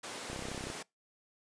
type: high-pass noise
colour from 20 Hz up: pink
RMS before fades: -43 dBFS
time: 0.03-0.83 s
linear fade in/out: 10 ms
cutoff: 300 Hz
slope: 12 dB/octave
type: click train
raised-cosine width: 2 ms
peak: -28 dBFS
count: 14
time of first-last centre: 0.3-0.701 s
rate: 32.4 Hz
effects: noise-tail reverb RT60 0.2 s tail -24 dB re dry + resampled to 22050 Hz